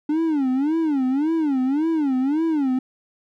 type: tone with vibrato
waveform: triangle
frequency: 290 Hz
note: D4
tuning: 22 cents flat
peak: -16 dBFS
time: 0.09-2.79 s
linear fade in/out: 5 ms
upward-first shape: sine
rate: 1.8 Hz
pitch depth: 220 cents each way
effects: none